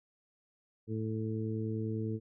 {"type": "harmonic tone", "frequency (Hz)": 110, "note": "A2", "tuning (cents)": 0, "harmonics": [1, 2, 3, 4], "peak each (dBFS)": [-35, -38, -40, -41], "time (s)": [0.87, 2.2], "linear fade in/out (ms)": 50, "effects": []}